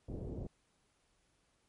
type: low-pass noise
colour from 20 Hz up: pink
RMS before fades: -42 dBFS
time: 0.08-0.47 s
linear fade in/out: 5 ms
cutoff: 510 Hz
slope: 24 dB/octave
effects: pink hiss -75 dBFS RMS until 1.68 s + MP3 48 kbps